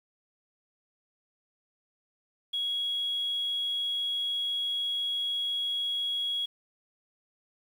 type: tone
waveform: sine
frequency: 3322 Hz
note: G#7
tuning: in tune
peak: -27 dBFS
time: 2.53-6.46 s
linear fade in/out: 10 ms
effects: tanh soft clip ceiling -23 dBFS + 9-bit